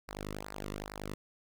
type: tone with flanger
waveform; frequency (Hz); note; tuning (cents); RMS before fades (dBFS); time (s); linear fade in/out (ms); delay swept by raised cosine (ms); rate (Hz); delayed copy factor
sawtooth; 50.7; G#1; -41; -42; 0.08-1.14; 5; 0.3 to 1.3; 2.4; -0.9
effects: none